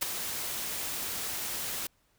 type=noise with ADSR envelope; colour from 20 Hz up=white; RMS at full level=-26 dBFS; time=0.01-1.87 s; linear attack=18 ms; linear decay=4 ms; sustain=-9 dB; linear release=5 ms; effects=pink hiss -70 dBFS RMS until 2.18 s